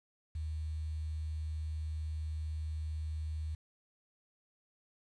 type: tone with quantisation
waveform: sine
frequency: 77.78 Hz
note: D#2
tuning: in tune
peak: -35 dBFS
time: 0.35-3.55 s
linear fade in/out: 5 ms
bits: 10
effects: resampled to 24000 Hz